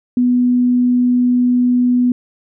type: tone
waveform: sine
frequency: 246.9 Hz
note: B3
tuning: in tune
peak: -10 dBFS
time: 0.17-2.12 s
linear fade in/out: 2 ms
effects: none